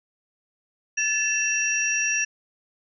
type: tone cluster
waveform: sine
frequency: 1735 / 2685 / 5720 Hz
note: A6 / E7 / F8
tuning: -25 / +31 / +41 cents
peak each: -27 / -25 / -25 dBFS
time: 0.97-2.25 s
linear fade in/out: 10 ms
effects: none